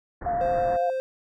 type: low-pass noise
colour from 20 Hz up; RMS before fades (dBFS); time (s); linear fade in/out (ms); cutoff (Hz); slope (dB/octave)
pink; -36; 0.21-0.77; 10; 1900; 96
type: tone with vibrato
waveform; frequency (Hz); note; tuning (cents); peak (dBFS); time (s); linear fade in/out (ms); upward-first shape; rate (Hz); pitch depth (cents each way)
sine; 699; F5; +1; -23; 0.26-0.9; 2; square; 9; 18
type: tone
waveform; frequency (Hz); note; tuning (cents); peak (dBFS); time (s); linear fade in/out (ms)
triangle; 523.3; C5; 0; -23; 0.41-1; 0
effects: none